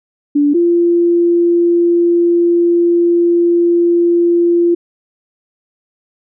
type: tone pair in turn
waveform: sine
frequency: 290 / 344.2 Hz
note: D4 / F4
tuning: -22 / -25 cents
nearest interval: minor third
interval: 297 cents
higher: second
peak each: -8 dBFS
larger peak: neither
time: 0.35-0.54 / 0.54-4.75 s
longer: second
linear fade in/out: 10 ms
effects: none